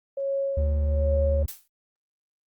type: tone with tremolo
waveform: sine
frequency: 550 Hz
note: C#5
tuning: 14 cents flat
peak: -23 dBFS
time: 0.17-1.43 s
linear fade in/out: 5 ms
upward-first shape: sine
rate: 1.2 Hz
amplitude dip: 80%
type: tone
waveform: triangle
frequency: 73.42 Hz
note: D2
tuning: in tune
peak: -19 dBFS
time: 0.57-1.46 s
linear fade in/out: 5 ms
type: noise with exponential decay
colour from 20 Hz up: blue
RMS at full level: -32 dBFS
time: 1.48-1.68 s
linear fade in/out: 5 ms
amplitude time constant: 42 ms
effects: Opus 32 kbps